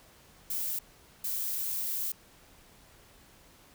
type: noise bursts at uneven times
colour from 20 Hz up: violet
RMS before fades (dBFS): -33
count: 2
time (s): 0.5-0.79 / 1.24-2.12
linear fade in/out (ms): 5
effects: pink hiss -58 dBFS RMS until 3.74 s